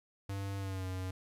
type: tone with pitch glide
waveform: square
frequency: 98.5 to 92.97 Hz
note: G2 to F#2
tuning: +9 to +9 cents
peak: -37 dBFS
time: 0.29-1.11 s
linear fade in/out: 5 ms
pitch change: -100 cents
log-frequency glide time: 0.58-0.86 s
effects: resampled to 32000 Hz + 12-bit